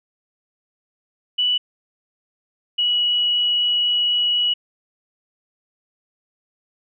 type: tone pair in turn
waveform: sine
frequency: 2960 / 2926 Hz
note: F#7 / F#7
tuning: 0 / -20 cents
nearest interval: unison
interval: 20 cents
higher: first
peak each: -16 dBFS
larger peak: neither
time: 1.38-1.58 / 2.78-4.54 s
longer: second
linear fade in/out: 10 ms
effects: none

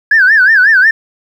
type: tone with vibrato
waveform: sine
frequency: 1637 Hz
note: G#6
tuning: 25 cents flat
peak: -3 dBFS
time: 0.11-0.91 s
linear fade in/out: 5 ms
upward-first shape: sine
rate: 5.5 Hz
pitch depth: 180 cents each way
effects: tanh soft clip ceiling 0 dBFS + 7-bit

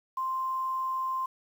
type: tone with quantisation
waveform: sine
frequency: 1046.5 Hz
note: C6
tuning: in tune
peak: -28 dBFS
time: 0.17-1.26 s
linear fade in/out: 5 ms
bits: 9
effects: none

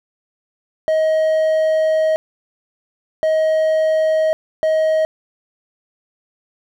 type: tone bursts at uneven times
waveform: triangle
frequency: 631 Hz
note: D#5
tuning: 24 cents sharp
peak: -11 dBFS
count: 3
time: 0.88-2.16 / 3.23-4.33 / 4.63-5.05 s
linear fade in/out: 0 ms
effects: none

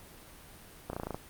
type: slowing click train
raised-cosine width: 1 ms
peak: -21 dBFS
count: 8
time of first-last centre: 0.9-1.145 s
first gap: 32 ms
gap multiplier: 1.03
effects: pink hiss -52 dBFS RMS until 1.29 s + Opus 32 kbps

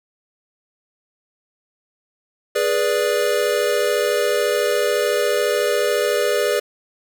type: chord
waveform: square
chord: G# diminished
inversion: none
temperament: equal with one note detuned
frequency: 415.3 / 489.3 / 587.3 Hz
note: G#4 / B4 / D5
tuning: 0 / -16 / 0 cents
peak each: -22 dBFS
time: 2.55-6.6 s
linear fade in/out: 10 ms
effects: none

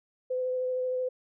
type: tone with vibrato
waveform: sine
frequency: 508 Hz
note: B4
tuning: 49 cents sharp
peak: -27 dBFS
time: 0.3-1.09 s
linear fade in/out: 10 ms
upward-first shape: sine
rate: 13 Hz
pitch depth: 12 cents each way
effects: none

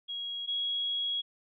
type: tone pair in turn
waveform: sine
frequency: 3300 / 3318 Hz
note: G#7 / G#7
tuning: -12 / -2 cents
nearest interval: unison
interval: 10 cents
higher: second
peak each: -34 / -29 dBFS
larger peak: second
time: 0.08-0.47 / 0.47-1.22 s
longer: second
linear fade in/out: 20 ms
effects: none

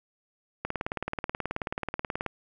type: click train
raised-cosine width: 0.5 ms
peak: -15 dBFS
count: 31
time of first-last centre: 0.65-2.263 s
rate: 18.6 Hz
effects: none

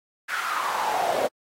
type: noise with high-pass filter sweep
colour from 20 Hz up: brown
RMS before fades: -26 dBFS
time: 0.28-1.28 s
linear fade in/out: 20 ms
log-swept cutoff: 1600 to 550 Hz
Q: 5
effects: AAC 48 kbps

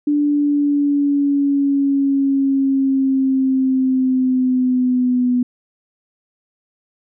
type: linear sweep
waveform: sine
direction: down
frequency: 293.7 to 246.9 Hz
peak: -13 dBFS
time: 0.07-5.43 s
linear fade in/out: 5 ms
effects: none

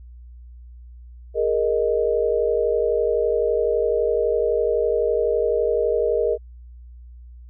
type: chord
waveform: sine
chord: Ab suspended second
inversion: none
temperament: just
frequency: 415.3 / 467.2 / 623 Hz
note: Ab4 / Bb4 / Eb5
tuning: 0 / +4 / +2 cents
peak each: -23 / -20 / -24 dBFS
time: 1.34-6.38 s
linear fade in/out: 50 ms
effects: added 60 Hz sine -39 dBFS peak until 7.49 s

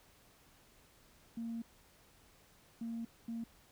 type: tone bursts at uneven times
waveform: sine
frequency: 230 Hz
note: A#3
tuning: 23 cents flat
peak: -37 dBFS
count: 3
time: 1.37-1.62 / 2.81-3.05 / 3.28-3.44 s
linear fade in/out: 5 ms
effects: tanh soft clip ceiling -34 dBFS + pink hiss -65 dBFS RMS until 3.71 s

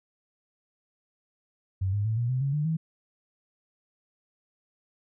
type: tone with pitch steps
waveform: sine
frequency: 95.1 / 102.52 / 110.51 / 119.13 / 128.42 / 138.43 / 149.23 / 160.87 Hz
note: F#2 / G#2 / A2 / A#2 / C3 / C#3 / D3 / E3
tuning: +48 / -22 / +8 / +38 / -32 / -2 / +28 / -42 cents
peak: -24 dBFS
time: 1.81-2.77 s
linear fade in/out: 10 ms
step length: 120 ms
effects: none

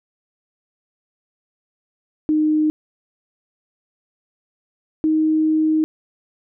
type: tone pair in turn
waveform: sine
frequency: 307.5 / 312.9 Hz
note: D#4 / D#4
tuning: -20 / +10 cents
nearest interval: unison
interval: 30 cents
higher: second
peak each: -14 dBFS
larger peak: neither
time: 2.29-2.7 / 5.04-5.84 s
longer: second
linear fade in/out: 0 ms
effects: none

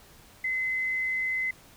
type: tone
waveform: sine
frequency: 2045 Hz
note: C7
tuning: 40 cents flat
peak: -26 dBFS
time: 0.44-1.51 s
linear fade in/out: 5 ms
effects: pink hiss -54 dBFS RMS until 1.76 s

